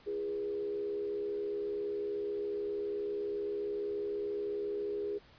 sine tone with frequency modulation, 409.8 Hz, G#4, 23 cents flat, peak -33 dBFS, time 0.06-5.19 s, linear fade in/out 20 ms, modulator 72.8 Hz, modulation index 0.56, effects pink hiss -60 dBFS RMS until 5.38 s + resampled to 11025 Hz

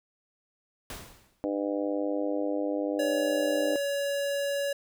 pink noise with exponential decay, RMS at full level -37 dBFS, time 0.9-1.46 s, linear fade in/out 2 ms, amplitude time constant 120 ms
harmonic tone, 100.6 Hz, G2, 45 cents sharp, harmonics 3 / 4 / 5 / 6 / 7 / 8, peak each -30 / -39 / -32 / -34 / -42 / -45 dBFS, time 1.44-3.76 s, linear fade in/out 0 ms
square tone, 564 Hz, C#5, 30 cents sharp, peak -28 dBFS, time 2.99-4.73 s, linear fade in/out 5 ms
effects none

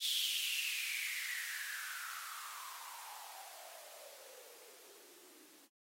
violet noise with band-pass filter sweep, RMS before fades -44 dBFS, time 0-5.69 s, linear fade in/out 50 ms, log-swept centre 3500 to 280 Hz, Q 8.7, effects AAC 48 kbps

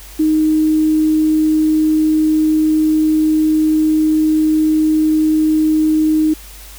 sine tone with quantisation, 311.1 Hz, D#4, in tune, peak -10 dBFS, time 0.19-6.34 s, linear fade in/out 10 ms, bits 6, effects added 50 Hz sine -36 dBFS peak until 6.78 s + white hiss -38 dBFS RMS until 6.78 s

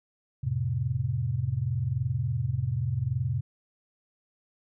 sine chord, F major, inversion none, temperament equal, 87.31 / 110 / 130.81 Hz, F2 / A2 / C3, 0 / 0 / 0 cents, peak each -34 / -30 / -28 dBFS, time 0.43-3.41 s, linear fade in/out 10 ms, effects none

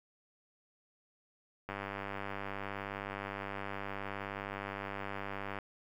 click train, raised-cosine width 0.5 ms, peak -24 dBFS, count 388, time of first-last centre 1.69-5.587 s, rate 99.3 Hz, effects 10-bit

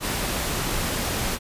pink noise, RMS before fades -26 dBFS, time 0-1.39 s, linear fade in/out 50 ms, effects resampled to 32000 Hz

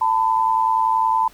sine tone pair together, 892 / 1002.6 Hz, A5 / B5, +23 / +26 cents, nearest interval major second, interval 203 cents, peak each -18 / -18 dBFS, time 0.01-1.28 s, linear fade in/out 5 ms, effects pink hiss -49 dBFS RMS until 1.33 s

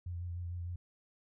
sine tone with vibrato, 87.31 Hz, F2, in tune, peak -37 dBFS, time 0.06-0.76 s, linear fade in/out 5 ms, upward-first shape sine, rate 6.6 Hz, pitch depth 29 cents each way, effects none

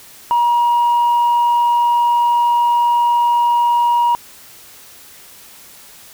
sine tone, 953 Hz, A#5, 38 cents sharp, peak -9 dBFS, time 0.31-4.15 s, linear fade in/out 0 ms, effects tanh soft clip ceiling -9 dBFS + white hiss -41 dBFS RMS until 6.13 s

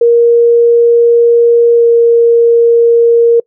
sine tone with pitch glide, 470.2 to 467.2 Hz, A#4 to A#4, +15 to +4 cents, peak -3 dBFS, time 0.01-3.4 s, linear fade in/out 5 ms, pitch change -11 cents, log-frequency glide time 1.75-1.85 s, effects noise-tail reverb RT60 0.1 s tail -25 dB re dry

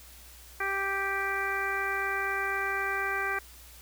harmonic tone, 392 Hz, G4, in tune, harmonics 1 / 2 / 3 / 4 / 5 / 6, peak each -37 / -37 / -35 / -32 / -35 / -37 dBFS, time 0.6-3.39 s, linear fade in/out 5 ms, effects added 60 Hz sine -52 dBFS peak until 3.81 s + white hiss -52 dBFS RMS until 3.81 s

